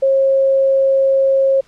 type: tone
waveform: sine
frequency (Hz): 540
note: C#5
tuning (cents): -45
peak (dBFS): -10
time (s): 0.02-1.61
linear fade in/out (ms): 10
effects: pink hiss -52 dBFS RMS until 1.67 s + low-pass 7000 Hz 12 dB/octave